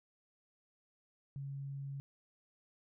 sine tone, 138.59 Hz, C#3, in tune, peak -40 dBFS, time 1.36-2 s, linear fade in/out 0 ms, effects none

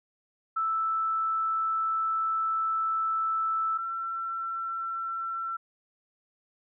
sine tone pair in turn, 1318.5 / 1346.2 Hz, E6 / E6, 0 / +36 cents, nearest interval unison, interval 36 cents, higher second, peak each -25 / -30 dBFS, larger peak first, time 0.56-3.78 / 3.78-5.57 s, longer first, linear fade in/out 10 ms, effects none

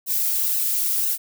violet noise with flanger, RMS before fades -22 dBFS, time 0.06-1.18 s, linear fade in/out 50 ms, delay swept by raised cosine 0.86 to 4.06 ms, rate 2 Hz, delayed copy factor -0.85, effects none

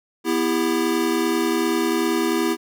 square chord, E minor, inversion second, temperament equal with one note detuned, 246.9 / 329.6 / 399.8 Hz, B3 / E4 / G4, 0 / 0 / +34 cents, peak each -26 / -22 / -25 dBFS, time 0.24-2.57 s, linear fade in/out 50 ms, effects none

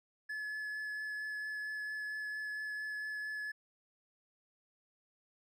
triangle tone with vibrato, 1713 Hz, A6, 47 cents flat, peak -36 dBFS, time 0.29-3.52 s, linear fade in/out 10 ms, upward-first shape triangle, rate 4.4 Hz, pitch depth 11 cents each way, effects none

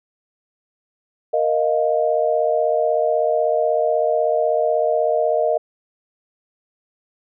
sine chord, Bb suspended fourth, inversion none, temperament equal, 466.2 / 622.3 / 698.5 Hz, Bb4 / Eb5 / F5, 0 / 0 / 0 cents, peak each -21 / -18 / -22 dBFS, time 1.33-5.58 s, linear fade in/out 10 ms, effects none

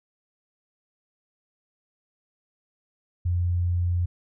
sine tone, 87.9 Hz, F2, 12 cents sharp, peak -21 dBFS, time 3.25-4.06 s, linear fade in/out 10 ms, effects none

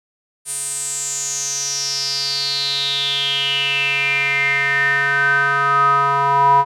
square tone with band-pass filter sweep, 140 Hz, C#3, 18 cents sharp, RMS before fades -18 dBFS, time 0.45-6.65 s, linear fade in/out 50 ms, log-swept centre 9200 to 940 Hz, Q 8.6, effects none

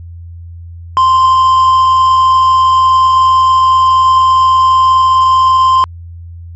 triangle tone with quantisation, 1043 Hz, C6, 6 cents flat, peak -3 dBFS, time 0.97-5.84 s, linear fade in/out 0 ms, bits 5, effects added 85 Hz sine -26 dBFS peak until 6.55 s + MP3 32 kbps

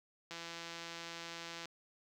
click train, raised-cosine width 0.2 ms, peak -28 dBFS, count 227, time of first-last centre 0.31-1.655 s, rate 168 Hz, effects high-pass 60 Hz 12 dB/octave + 10-bit

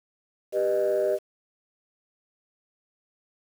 sine chord, G augmented, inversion none, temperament just, 392 / 490 / 612.5 Hz, G4 / B4 / D#5, 0 / -14 / -27 cents, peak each -25 / -27 / -23 dBFS, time 0.52-1.19 s, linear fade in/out 50 ms, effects tanh soft clip ceiling -16 dBFS + 8-bit

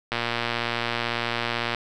click train, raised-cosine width 0.3 ms, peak -9 dBFS, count 193, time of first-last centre 0.12-1.747 s, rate 118 Hz, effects none

